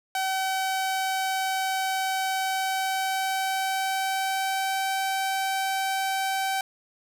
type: tone with pitch glide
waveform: sawtooth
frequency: 763 to 771 Hz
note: G5 to G5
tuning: -47 to -29 cents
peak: -21 dBFS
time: 0.15-6.61 s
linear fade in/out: 2 ms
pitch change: +18 cents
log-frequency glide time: 2.41-4.87 s
effects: none